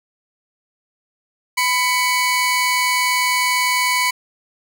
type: tone pair together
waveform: sawtooth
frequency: 997.8 / 2240 Hz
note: B5 / C#7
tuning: +17 / +18 cents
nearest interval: octave + major second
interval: 1401 cents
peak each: -15 dBFS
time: 1.57-4.11 s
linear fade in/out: 10 ms
effects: none